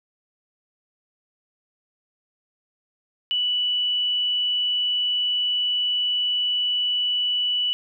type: tone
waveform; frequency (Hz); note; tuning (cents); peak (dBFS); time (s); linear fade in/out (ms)
sine; 2960; F#7; 0; -20; 3.31-7.73; 0
effects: none